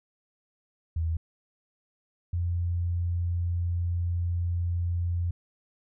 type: tone pair in turn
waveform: sine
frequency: 81.7 / 86.83 Hz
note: E2 / F2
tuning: -15 / -9 cents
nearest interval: minor second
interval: 106 cents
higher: second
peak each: -25 dBFS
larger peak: neither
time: 0.96-1.17 / 2.33-5.31 s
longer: second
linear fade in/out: 5 ms
effects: none